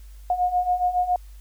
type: beating tone pair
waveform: sine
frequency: 716 / 723.2 Hz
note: F5 / F#5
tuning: +43 / -40 cents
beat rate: 7.2 Hz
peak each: -25 / -21 dBFS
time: 0.3-1.16 s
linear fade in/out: 2 ms
effects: added 50 Hz sine -40 dBFS peak until 1.4 s + white hiss -58 dBFS RMS until 1.4 s